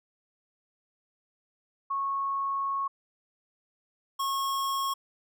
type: tone pair in turn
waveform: sine / square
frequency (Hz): 1100 / 1091.1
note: C#6 / C#6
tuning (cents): -14 / -28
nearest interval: unison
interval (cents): 14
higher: first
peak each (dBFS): -27 / -28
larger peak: first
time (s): 1.9-2.88 / 4.19-4.94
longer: first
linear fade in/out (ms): 10
effects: none